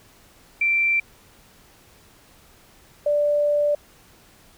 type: tone pair in turn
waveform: sine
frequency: 2349 / 587.2 Hz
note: D7 / D5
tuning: 0 / 0 cents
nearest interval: 2 octaves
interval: 2400 cents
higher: first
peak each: -17 dBFS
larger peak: neither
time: 0.61-1 / 3.06-3.75 s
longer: second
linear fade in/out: 5 ms
effects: pink hiss -53 dBFS RMS until 4.57 s